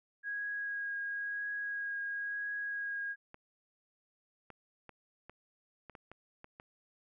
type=tone with vibrato; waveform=sine; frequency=1645 Hz; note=G#6; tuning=17 cents flat; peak=-35 dBFS; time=0.23-3.16 s; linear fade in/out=50 ms; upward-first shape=triangle; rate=0.98 Hz; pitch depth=14 cents each way
type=clicks; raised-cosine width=0.5 ms; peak=-34 dBFS; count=9; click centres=3.344 / 4.503 / 4.893 / 5.296 / 5.897 / 5.952 / 6.116 / 6.444 / 6.599 s
effects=none